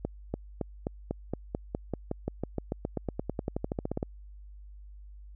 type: accelerating click train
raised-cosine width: 2 ms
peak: -17 dBFS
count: 29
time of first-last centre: 0.05-4.029 s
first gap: 290 ms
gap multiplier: 0.94
effects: added 50 Hz sine -45 dBFS peak until 5.35 s